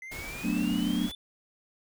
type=exponential sweep; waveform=triangle; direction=up; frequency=2036 to 3520 Hz; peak=-38 dBFS; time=0.02-1.15 s; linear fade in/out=2 ms
type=noise; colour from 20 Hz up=pink; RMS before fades=-41 dBFS; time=0.11-1.12 s; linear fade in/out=10 ms
type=chord; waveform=sine; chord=B minor seventh; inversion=second; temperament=equal; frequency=185 / 220 / 246.9 / 293.7 Hz; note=F#3 / A3 / B3 / D4; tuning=0 / 0 / 0 / 0 cents; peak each=-31 dBFS; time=0.42-1.1 s; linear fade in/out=50 ms
effects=none